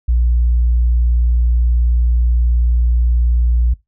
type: tone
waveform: sine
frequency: 59.3 Hz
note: A#1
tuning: 30 cents sharp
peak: -9 dBFS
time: 0.08-3.74 s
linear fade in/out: 10 ms
effects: noise-tail reverb RT60 0.2 s tail -22 dB re dry + tanh soft clip ceiling -7 dBFS